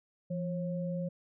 sine tone pair together, 171 / 541.6 Hz, F3 / C#5, -36 / -40 cents, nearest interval octave + minor sixth, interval 1996 cents, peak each -33 / -38 dBFS, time 0.3-1.09 s, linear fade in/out 10 ms, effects none

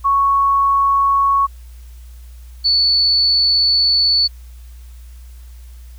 sine tone pair in turn, 1108.7 / 4458 Hz, C#6 / C#8, 0 / +9 cents, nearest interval 2 octaves, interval 2409 cents, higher second, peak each -11 dBFS, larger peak neither, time 0.04-1.47 / 2.64-4.28 s, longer second, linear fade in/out 20 ms, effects added 60 Hz sine -34 dBFS peak until 5.98 s + white hiss -52 dBFS RMS until 5.98 s

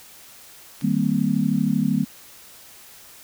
click, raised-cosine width 0.2 ms, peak -23 dBFS, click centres 0.812 s
sine chord, C minor seventh, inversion first, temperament equal with one note detuned, 155.56 / 196 / 228.8 / 261.6 Hz, Eb3 / G3 / Bb3 / C4, 0 / 0 / -32 / 0 cents, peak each -25 / -23 / -22 / -25 dBFS, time 0.82-2.05 s, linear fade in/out 20 ms
effects white hiss -46 dBFS RMS until 3.23 s

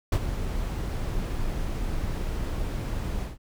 brown noise with ADSR envelope, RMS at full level -18 dBFS, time 0.12-3.38 s, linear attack 6 ms, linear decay 58 ms, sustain -11 dB, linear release 160 ms, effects none

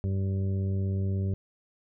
harmonic tone, 96.6 Hz, G2, 25 cents flat, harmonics 1 / 2 / 3 / 4 / 5 / 6, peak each -26 / -34 / -47 / -40 / -51 / -49 dBFS, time 0.04-1.34 s, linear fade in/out 0 ms, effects none

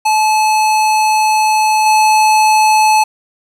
square tone with level steps, 863 Hz, A5, 34 cents flat, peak -10 / -8 dBFS, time 0.05-3.04 s, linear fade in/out 10 ms, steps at 1.86 s, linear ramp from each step 2 ms, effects low-pass 12000 Hz 12 dB/octave + 7-bit

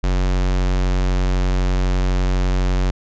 square tone, 45.98 Hz, F#1, 10 cents flat, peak -16 dBFS, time 0.03-2.91 s, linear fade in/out 10 ms, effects resampled to 16000 Hz

